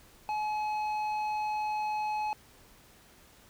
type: tone with tanh clipping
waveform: sine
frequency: 850 Hz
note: G#5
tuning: 40 cents sharp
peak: -31 dBFS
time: 0.29-2.33 s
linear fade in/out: 0 ms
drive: 9 dB
effects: pink hiss -58 dBFS RMS until 3.49 s